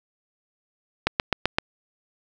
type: click train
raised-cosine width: 0.3 ms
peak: -3 dBFS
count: 5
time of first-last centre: 1.07-1.585 s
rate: 7.77 Hz
effects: none